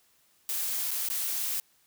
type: noise with dropouts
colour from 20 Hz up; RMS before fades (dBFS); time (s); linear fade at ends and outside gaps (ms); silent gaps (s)
blue; -31; 0.49-1.6; 0; 0.907-0.914 / 1.087-1.1
effects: white hiss -66 dBFS RMS until 1.86 s